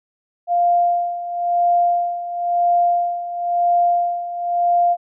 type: tone with tremolo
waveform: sine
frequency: 698.5 Hz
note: F5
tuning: in tune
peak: -12 dBFS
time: 0.47-4.97 s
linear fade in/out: 50 ms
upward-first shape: sine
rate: 0.98 Hz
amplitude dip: 75%
effects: none